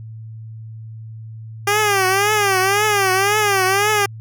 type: tone with vibrato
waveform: 10% pulse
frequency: 399.2 Hz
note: G4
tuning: 32 cents sharp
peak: -6 dBFS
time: 1.67-4.06 s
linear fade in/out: 5 ms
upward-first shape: triangle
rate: 1.9 Hz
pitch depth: 140 cents each way
effects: added 111 Hz sine -31 dBFS peak until 4.2 s